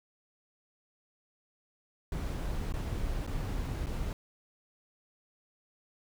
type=noise with dropouts; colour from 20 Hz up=brown; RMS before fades=-34 dBFS; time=2.12-4.13 s; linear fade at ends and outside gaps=1 ms; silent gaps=2.724-2.739 / 3.266-3.275 / 3.861-3.868 s; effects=none